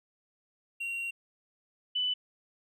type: tone pair in turn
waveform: triangle / sine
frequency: 2752 / 2991 Hz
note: F7 / F#7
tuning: -26 / +18 cents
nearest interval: minor second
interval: 144 cents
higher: second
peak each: -31 / -27 dBFS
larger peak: second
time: 0.8-1.11 / 1.95-2.14 s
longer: first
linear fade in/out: 10 ms
effects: none